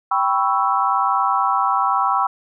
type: chord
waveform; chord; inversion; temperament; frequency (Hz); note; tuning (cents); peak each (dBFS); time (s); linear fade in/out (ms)
sine; C# half-diminished seventh; second; equal; 784 / 987.8 / 1108.7 / 1318.5; G5 / B5 / C#6 / E6; 0 / 0 / 0 / 0; -21; 0.11-2.27; 5
effects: none